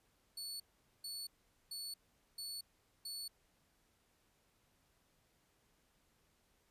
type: tone bursts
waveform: sawtooth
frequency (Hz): 4435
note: C#8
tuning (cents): 0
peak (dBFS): -40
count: 5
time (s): 0.37-3.28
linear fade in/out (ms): 5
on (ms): 230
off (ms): 440
effects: pink hiss -75 dBFS RMS until 6.7 s + resampled to 32000 Hz